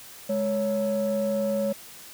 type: tone pair together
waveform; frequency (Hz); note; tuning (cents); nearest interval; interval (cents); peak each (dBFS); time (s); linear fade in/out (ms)
sine; 208.8 / 555.8; G#3 / C#5; +10 / +4; octave + perfect fourth; 1694; -26 / -23; 0.29-1.73; 10
effects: tanh soft clip ceiling -19 dBFS + white hiss -45 dBFS RMS until 2.13 s